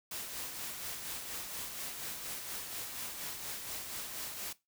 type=noise with tremolo; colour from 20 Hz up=white; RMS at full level=-40 dBFS; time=0.11-4.53 s; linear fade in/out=5 ms; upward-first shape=sine; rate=4.2 Hz; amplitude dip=40%; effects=noise-tail reverb RT60 0.2 s tail -18 dB re dry